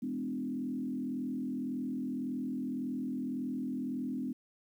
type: tone with frequency modulation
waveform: sine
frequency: 253.2 Hz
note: B3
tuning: 43 cents sharp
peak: -33 dBFS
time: 0.02-4.33 s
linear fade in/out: 10 ms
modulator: 41.8 Hz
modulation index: 1.1
effects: 11-bit